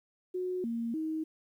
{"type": "tone with pitch steps", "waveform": "sine", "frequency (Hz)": [365.6, 231.7, 315.7], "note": ["F#4", "A#3", "D#4"], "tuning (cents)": [-21, -10, 25], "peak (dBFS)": -31, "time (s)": [0.34, 1.24], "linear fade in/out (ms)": 10, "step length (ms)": 300, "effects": ["11-bit"]}